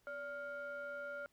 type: ring-modulated tone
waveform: triangle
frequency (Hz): 414.2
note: G#4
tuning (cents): -5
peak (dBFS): -37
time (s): 0.07-1.26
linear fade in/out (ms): 0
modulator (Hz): 990
effects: pink hiss -75 dBFS RMS until 1.32 s